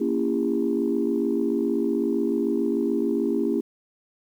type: chord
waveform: sine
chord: A# diminished seventh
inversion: none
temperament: just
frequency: 233.1 / 279.7 / 335.6 / 402.8 Hz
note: A#3 / C#4 / E4 / G4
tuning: 0 / +16 / +31 / +47 cents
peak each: -26 dBFS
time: 0-3.61 s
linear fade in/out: 10 ms
effects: tanh soft clip ceiling -12 dBFS + 9-bit